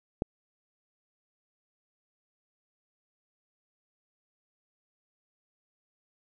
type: click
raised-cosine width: 2 ms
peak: -14 dBFS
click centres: 0.221 s
effects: none